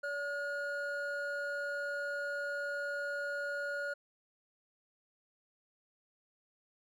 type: tone pair together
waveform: triangle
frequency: 572 / 1435.9 Hz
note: D5 / F6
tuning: -46 / +48 cents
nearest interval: octave + major third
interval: 1594 cents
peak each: -37 / -35 dBFS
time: 0.03-3.94 s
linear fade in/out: 10 ms
effects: none